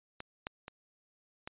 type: clicks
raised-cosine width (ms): 0.3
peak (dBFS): -25 / -20 / -27 / -25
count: 4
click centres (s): 0.204 / 0.469 / 0.681 / 1.475
effects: resampled to 8000 Hz